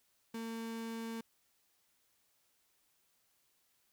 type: tone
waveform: 35% pulse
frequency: 227.2 Hz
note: A#3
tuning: 44 cents flat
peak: -38 dBFS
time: 0.34-1.21 s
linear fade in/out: 5 ms
effects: white hiss -75 dBFS RMS until 3.92 s